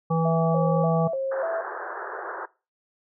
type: harmonic tone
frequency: 163.8 Hz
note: E3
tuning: 11 cents flat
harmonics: 1 / 3 / 5 / 7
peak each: -22 / -27 / -29 / -30 dBFS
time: 0.1-1.08 s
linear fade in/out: 10 ms
type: tone with vibrato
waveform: sine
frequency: 595 Hz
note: D5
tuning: 22 cents sharp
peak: -24 dBFS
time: 0.25-1.61 s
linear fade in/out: 5 ms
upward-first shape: square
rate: 1.7 Hz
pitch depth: 180 cents each way
type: band-pass noise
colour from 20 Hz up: white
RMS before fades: -34 dBFS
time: 1.31-2.46 s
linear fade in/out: 10 ms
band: 350 to 1700 Hz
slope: 96 dB/octave
effects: noise-tail reverb RT60 0.3 s tail -20 dB re dry